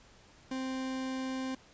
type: tone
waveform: 40% pulse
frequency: 261.6 Hz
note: C4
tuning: in tune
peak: -33 dBFS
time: 0.51-1.55 s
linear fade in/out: 5 ms
effects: pink hiss -59 dBFS RMS until 1.73 s + resampled to 16000 Hz